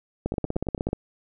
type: two click trains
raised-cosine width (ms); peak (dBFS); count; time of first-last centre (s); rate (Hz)
2; -12 / -21; 12 / 6; 0.26-0.931 / 0.34-0.888; 16.4 / 9.12
effects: none